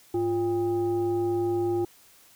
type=tone with frequency modulation; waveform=sine; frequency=349.2 Hz; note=F4; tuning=in tune; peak=-23 dBFS; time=0.14-1.85 s; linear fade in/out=5 ms; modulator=452 Hz; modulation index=0.52; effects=white hiss -56 dBFS RMS until 2.35 s